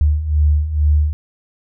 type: beating tone pair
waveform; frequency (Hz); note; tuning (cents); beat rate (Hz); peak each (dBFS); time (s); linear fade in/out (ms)
sine; 73.42 / 75.62; D2 / D#2; 0 / -49; 2.2; -18 / -13; 0.01-1.13; 0
effects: none